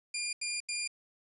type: tone bursts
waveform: 15% pulse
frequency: 2405 Hz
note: D7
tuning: 41 cents sharp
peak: -26 dBFS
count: 3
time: 0.14-0.876 s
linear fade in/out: 5 ms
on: 190 ms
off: 83 ms
effects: resampled to 24000 Hz